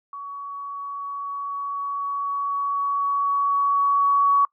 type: tone with level ramp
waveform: sine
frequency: 1126 Hz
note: C#6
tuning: 27 cents sharp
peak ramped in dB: -32 to -14 dBFS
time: 0.13-4.45 s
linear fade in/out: 2 ms
effects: noise-tail reverb RT60 0.1 s tail -24 dB re dry